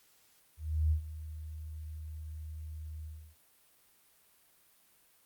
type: tone with ADSR envelope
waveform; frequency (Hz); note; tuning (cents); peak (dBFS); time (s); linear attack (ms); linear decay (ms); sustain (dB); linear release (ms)
sine; 77.78; D#2; 0; -24; 0.57-3.36; 340; 97; -16; 320
effects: white hiss -66 dBFS RMS until 5.25 s + Opus 48 kbps